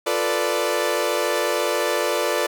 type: chord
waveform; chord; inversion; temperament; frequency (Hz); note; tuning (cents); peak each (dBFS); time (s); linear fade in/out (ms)
sawtooth; B half-diminished seventh; second; equal; 349.2 / 440 / 493.9 / 587.3; F4 / A4 / B4 / D5; 0 / 0 / 0 / 0; -24 / -22 / -22 / -20; 0.06-2.47; 10
effects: none